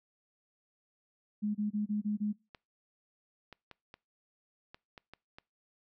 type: tone bursts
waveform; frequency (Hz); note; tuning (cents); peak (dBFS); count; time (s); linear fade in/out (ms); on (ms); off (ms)
sine; 209.3; G#3; +14; -29; 6; 1.42-2.33; 20; 130; 26
type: clicks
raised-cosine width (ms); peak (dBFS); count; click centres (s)
0.3; -32; 8; 2.548 / 3.527 / 3.713 / 3.941 / 4.745 / 4.978 / 5.136 / 5.385
effects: noise-tail reverb RT60 0.3 s tail -25 dB re dry